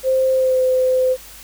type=tone with pitch glide; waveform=sine; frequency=523.3 to 513.1 Hz; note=C5 to C5; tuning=0 to -34 cents; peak=-13 dBFS; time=0.03-1.17 s; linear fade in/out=50 ms; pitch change=-34 cents; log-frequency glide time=0.32-0.62 s; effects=added 50 Hz sine -46 dBFS peak until 1.43 s + white hiss -40 dBFS RMS until 1.43 s